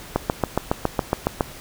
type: click train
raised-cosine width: 1 ms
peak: -4 dBFS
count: 10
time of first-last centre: 0.16-1.408 s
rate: 7.21 Hz
effects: pink hiss -40 dBFS RMS until 1.6 s